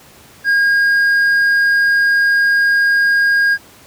sine tone with hard clipping, 1626 Hz, G#6, 37 cents flat, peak -11 dBFS, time 0.44-3.58 s, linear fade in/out 50 ms, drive 3 dB, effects pink hiss -43 dBFS RMS until 3.86 s + high-pass 80 Hz 12 dB/octave

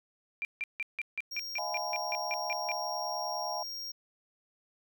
sine tone bursts, 2370 Hz, D7, 15 cents sharp, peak -31 dBFS, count 13, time 0.42-2.717 s, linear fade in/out 0 ms, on 29 ms, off 160 ms
square tone, 5580 Hz, F8, 2 cents flat, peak -38 dBFS, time 1.31-3.92 s, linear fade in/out 10 ms
sine chord, F half-diminished seventh, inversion third, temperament just, 628.6 / 698.5 / 838.1 / 1005.8 Hz, Eb5 / F5 / Ab5 / Cb6, +18 / 0 / +16 / +31 cents, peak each -40 / -38 / -38 / -42 dBFS, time 1.58-3.63 s, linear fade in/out 5 ms
effects none

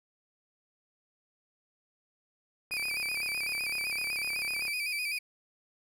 35% pulse tone with vibrato, 2400 Hz, D7, 37 cents sharp, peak -29 dBFS, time 2.71-5.19 s, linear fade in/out 10 ms, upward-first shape square, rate 7.9 Hz, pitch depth 59 cents each way
click train, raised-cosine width 0.5 ms, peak -31 dBFS, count 69, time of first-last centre 2.71-4.681 s, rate 34.5 Hz
effects none

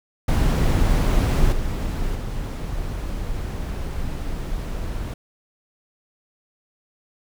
brown noise with level steps, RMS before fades -17 / -24 / -27 dBFS, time 0.28-5.14 s, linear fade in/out 5 ms, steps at 1.52 / 2.15 s, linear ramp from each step 5 ms, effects none

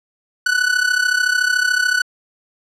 45% pulse tone with amplitude modulation, 1486 Hz, F#6, 7 cents sharp, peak -11 dBFS, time 0.46-2.02 s, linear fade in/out 5 ms, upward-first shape sine, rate 33.7 Hz, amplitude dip 75%, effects low-pass 8000 Hz 12 dB/octave

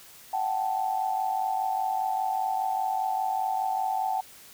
sine tone cluster, 721 / 766 / 873 Hz, F#5 / G5 / A5, -45 / -40 / -14 cents, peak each -35 / -27 / -30 dBFS, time 0.33-4.21 s, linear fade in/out 5 ms, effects white hiss -50 dBFS RMS until 4.53 s

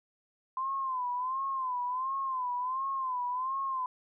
sine tone with vibrato, 1032 Hz, C6, 24 cents flat, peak -30 dBFS, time 0.57-3.86 s, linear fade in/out 2 ms, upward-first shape sine, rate 1.4 Hz, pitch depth 92 cents each way, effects none

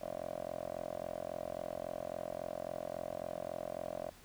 10% pulse tone with band-pass filter, 43.65 Hz, F1, in tune, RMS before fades -42 dBFS, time 0.01-4.1 s, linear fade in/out 10 ms, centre 610 Hz, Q 5.6, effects pink hiss -59 dBFS RMS until 4.24 s

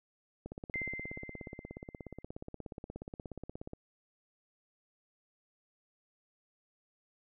click train, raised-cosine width 2 ms, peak -29 dBFS, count 56, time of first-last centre 0.46-3.734 s, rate 16.8 Hz
sine tone with exponential decay, 2081 Hz, C7, 10 cents flat, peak -33 dBFS, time 0.74-2.22 s, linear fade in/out 0 ms, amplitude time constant 320 ms
effects none

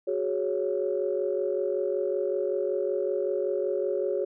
sine chord, F# suspended second, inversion none, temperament equal, 370 / 415.3 / 554.4 Hz, F#4 / G#4 / C#5, 0 / 0 / 0 cents, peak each -29 dBFS, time 0.07-4.25 s, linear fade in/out 10 ms, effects tanh soft clip ceiling -15 dBFS

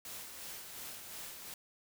white noise with tremolo, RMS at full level -45 dBFS, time 0.05-1.54 s, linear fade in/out 2 ms, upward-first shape sine, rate 2.8 Hz, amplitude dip 40%, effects none

